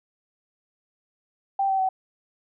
sine tone with pitch steps, 784 / 770.5 / 757.3 Hz, G5 / G5 / F#5, 0 / -30 / +40 cents, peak -20 dBFS, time 1.59-1.89 s, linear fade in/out 5 ms, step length 100 ms, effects none

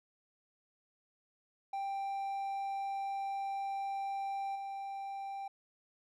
triangle tone with level steps, 787 Hz, G5, 7 cents sharp, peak -33 / -37 dBFS, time 1.73-5.48 s, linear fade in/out 5 ms, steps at 4.55 s, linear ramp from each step 10 ms, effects none

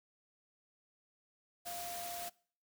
sine tone in noise, 698.5 Hz, F5, in tune, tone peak -43 dBFS, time 1.65-2.3 s, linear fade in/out 20 ms, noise white, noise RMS -45 dBFS, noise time 1.65-2.3 s, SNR -1 dB, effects noise-tail reverb RT60 0.5 s tail -24 dB re dry

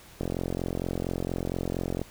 click train, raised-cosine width 2 ms, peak -16 dBFS, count 81, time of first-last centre 0.21-2.016 s, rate 44.3 Hz, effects pink hiss -51 dBFS RMS until 2.1 s

